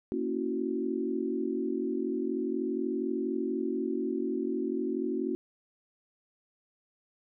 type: chord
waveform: sine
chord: F# dominant seventh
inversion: first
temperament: equal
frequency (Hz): 233.1 / 277.2 / 329.6 / 370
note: A#3 / C#4 / E4 / F#4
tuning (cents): 0 / 0 / 0 / 0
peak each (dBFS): -35 / -34 / -35 / -33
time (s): 0.12-5.35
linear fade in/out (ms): 0
effects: none